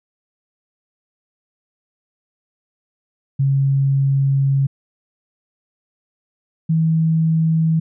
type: tone pair in turn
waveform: sine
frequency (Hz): 137.2 / 161.25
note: C#3 / E3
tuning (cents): -17 / -38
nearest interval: minor third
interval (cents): 279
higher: second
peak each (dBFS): -13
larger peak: neither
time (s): 3.39-4.67 / 6.69-7.8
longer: first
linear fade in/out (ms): 10
effects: none